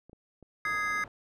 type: clicks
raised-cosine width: 2 ms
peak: -38 dBFS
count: 3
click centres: 0.096 / 0.131 / 0.427 s
type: low-pass noise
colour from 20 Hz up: white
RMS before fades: -49 dBFS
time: 0.65-1.08 s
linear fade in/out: 2 ms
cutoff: 710 Hz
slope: 12 dB/octave
type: chord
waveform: triangle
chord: Ab major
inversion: second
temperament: just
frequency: 1245.9 / 1661.2 / 2077 Hz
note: Eb6 / Ab6 / C7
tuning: +2 / 0 / -13 cents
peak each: -31 dBFS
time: 0.65-1.04 s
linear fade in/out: 2 ms
effects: none